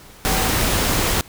sine tone in noise, 765 Hz, G5, 42 cents flat, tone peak -27 dBFS, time 0.26-0.49 s, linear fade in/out 0 ms, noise pink, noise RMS -19 dBFS, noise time 0.25-1.21 s, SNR -11 dB, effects pink hiss -44 dBFS RMS until 1.28 s

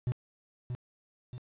triangle tone with echo, 123.47 Hz, B2, in tune, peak -25 dBFS, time 0.07-0.12 s, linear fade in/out 0 ms, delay 630 ms, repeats 2, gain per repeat -6 dB, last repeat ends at 1.38 s, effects resampled to 8000 Hz + 10-bit

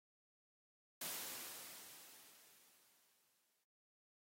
white noise with exponential decay, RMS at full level -44 dBFS, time 1.01-3.64 s, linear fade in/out 5 ms, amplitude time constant 570 ms, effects high-pass 150 Hz 12 dB/octave + AAC 48 kbps

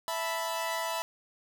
sawtooth chord, E suspended fourth, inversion none, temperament equal, 659.3 / 880 / 987.8 Hz, E5 / A5 / B5, 0 / 0 / 0 cents, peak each -31 / -35 / -30 dBFS, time 0.08-1.02 s, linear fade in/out 0 ms, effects none

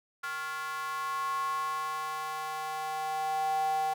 square tone with high-pass filter sweep, 155.56 Hz, D#3, in tune, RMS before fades -33 dBFS, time 0.23-3.94 s, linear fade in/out 10 ms, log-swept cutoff 1300 to 740 Hz, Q 8.1, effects none

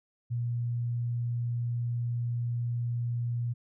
sine tone, 119.4 Hz, A#2, 42 cents sharp, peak -28 dBFS, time 0.3-3.54 s, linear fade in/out 20 ms, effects none

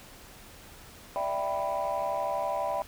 sine chord, E minor seventh, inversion third, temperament equal, 587.3 / 659.3 / 784 / 987.8 Hz, D5 / E5 / G5 / B5, 0 / 0 / 0 / 0 cents, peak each -32 dBFS, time 1.16-2.82 s, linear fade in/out 0 ms, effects tanh soft clip ceiling -22 dBFS + pink hiss -50 dBFS RMS until 2.87 s

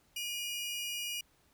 sawtooth tone pair together, 2426 / 2885 Hz, D#7 / F#7, -44 / -44 cents, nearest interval minor third, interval 300 cents, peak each -38 / -34 dBFS, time 0.16-1.21 s, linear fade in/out 5 ms, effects pink hiss -69 dBFS RMS until 1.53 s

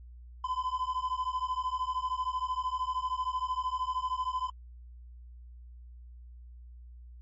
triangle beating tone pair, 1010 / 1023 Hz, B5 / C6, +39 / -39 cents, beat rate 13 Hz, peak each -31 dBFS, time 0.44-4.5 s, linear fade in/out 5 ms, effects added 60 Hz sine -46 dBFS peak until 7.21 s + MP3 32 kbps

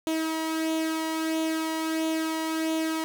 sawtooth tone with flanger, 320 Hz, D#4, 49 cents sharp, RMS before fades -28 dBFS, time 0.07-3.04 s, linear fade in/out 0 ms, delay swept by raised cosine 0.29 to 1.03 ms, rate 1.5 Hz, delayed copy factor +0.5, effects none

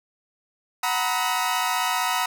sawtooth chord, B major seventh, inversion second, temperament equal with one note detuned, 740 / 932.3 / 987.8 / 1276.5 Hz, F#5 / A#5 / B5 / D#6, 0 / 0 / 0 / +44 cents, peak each -24 dBFS, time 0.83-2.26 s, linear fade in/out 5 ms, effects none

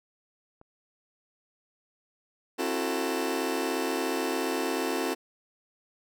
click, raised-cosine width 1 ms, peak -37 dBFS, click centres 0.614 s
sawtooth chord, F# half-diminished seventh, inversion second, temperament just, 266.4 / 333 / 370 / 444 Hz, C4 / E4 / F#4 / A4, +31 / +18 / 0 / +16 cents, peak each -29 dBFS, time 2.58-5.15 s, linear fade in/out 20 ms
effects none

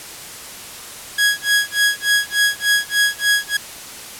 sawtooth tone with tremolo, 1661.2 Hz, G#6, in tune, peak -8 dBFS, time 1.18-3.57 s, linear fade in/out 5 ms, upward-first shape sine, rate 3.4 Hz, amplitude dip 100%, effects white hiss -34 dBFS RMS until 4.19 s + low-pass 12000 Hz 12 dB/octave

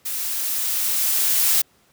blue noise with level ramp, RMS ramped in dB -27 to -17 dBFS, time 0.05-1.62 s, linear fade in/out 10 ms, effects pink hiss -59 dBFS RMS until 1.92 s + high-pass 80 Hz 12 dB/octave

